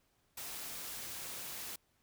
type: noise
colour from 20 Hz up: white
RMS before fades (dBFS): -44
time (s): 0.37-1.76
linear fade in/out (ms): 5
effects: pink hiss -75 dBFS RMS until 2.02 s